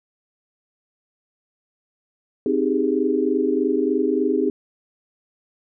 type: chord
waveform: sine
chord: Ab major seventh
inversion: first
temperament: equal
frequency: 261.6 / 311.1 / 392 / 415.3 Hz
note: C4 / Eb4 / G4 / Ab4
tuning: 0 / 0 / 0 / 0 cents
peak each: -23 dBFS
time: 2.46-4.5 s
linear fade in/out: 2 ms
effects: none